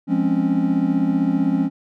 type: chord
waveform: triangle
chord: Db major seventh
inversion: first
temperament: equal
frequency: 174.61 / 207.7 / 261.6 / 277.2 Hz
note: F3 / Ab3 / C4 / Db4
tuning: 0 / 0 / 0 / 0 cents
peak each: -21 / -22 / -20 / -18 dBFS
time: 0.07-1.7 s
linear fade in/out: 50 ms
effects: none